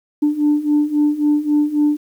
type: beating tone pair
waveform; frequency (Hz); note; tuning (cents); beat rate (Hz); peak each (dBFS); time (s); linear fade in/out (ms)
sine; 294.1 / 297.8; D4 / D4; +3 / +24; 3.7; -17 / -14; 0.22-1.97; 10
effects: tanh soft clip ceiling -8 dBFS + 8-bit